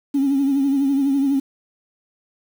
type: tone with vibrato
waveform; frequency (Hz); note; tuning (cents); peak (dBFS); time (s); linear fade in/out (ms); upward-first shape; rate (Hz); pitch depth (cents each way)
sine; 275.7; C#4; -9; -14; 0.14-1.4; 10; triangle; 12; 69
effects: tanh soft clip ceiling -12 dBFS + 7-bit